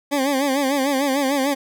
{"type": "tone with vibrato", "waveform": "20% pulse", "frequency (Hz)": 274.7, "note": "C#4", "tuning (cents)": -16, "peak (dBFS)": -13, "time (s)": [0.11, 1.55], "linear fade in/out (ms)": 20, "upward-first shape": "sine", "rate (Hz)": 6.7, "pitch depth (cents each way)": 95, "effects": []}